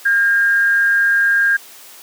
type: tone with frequency modulation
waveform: sine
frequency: 1615 Hz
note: G#6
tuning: 49 cents flat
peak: -11 dBFS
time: 0.05-1.57 s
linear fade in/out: 10 ms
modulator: 203 Hz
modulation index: 0.26
effects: white hiss -40 dBFS RMS until 2.02 s + high-pass 300 Hz 12 dB/octave